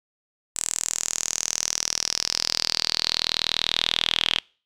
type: tone with band-pass filter sweep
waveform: sawtooth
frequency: 40.28 Hz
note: E1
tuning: 39 cents flat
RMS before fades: -26 dBFS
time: 0.55-4.4 s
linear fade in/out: 20 ms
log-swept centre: 7800 to 3200 Hz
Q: 6.5
effects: noise-tail reverb RT60 0.4 s tail -25 dB re dry